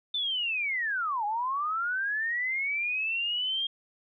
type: linear two-way sweep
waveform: sine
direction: down then up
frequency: 3573 to 809 to 3236 Hz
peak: -27 dBFS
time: 0.14-3.67 s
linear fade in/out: 5 ms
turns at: 1.25 s
effects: none